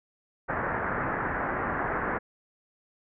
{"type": "low-pass noise", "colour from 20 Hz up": "white", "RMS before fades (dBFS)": -30, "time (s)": [0.48, 2.19], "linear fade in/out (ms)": 20, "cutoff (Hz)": 1800, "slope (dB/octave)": 48, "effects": []}